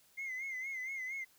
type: tone with vibrato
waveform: sine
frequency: 2093 Hz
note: C7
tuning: in tune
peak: -36 dBFS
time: 0.17-1.25 s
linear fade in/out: 20 ms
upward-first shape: sine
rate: 4.3 Hz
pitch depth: 75 cents each way
effects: tanh soft clip ceiling -36 dBFS + white hiss -67 dBFS RMS until 1.38 s